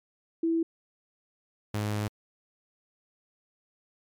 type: tone pair in turn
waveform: sine / sawtooth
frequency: 329.6 / 105.02 Hz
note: E4 / G#2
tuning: 0 / +20 cents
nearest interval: octave + minor sixth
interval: 1980 cents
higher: first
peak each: -23 / -24 dBFS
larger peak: first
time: 0.43-0.63 / 1.74-2.08 s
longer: second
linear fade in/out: 5 ms
effects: MP3 96 kbps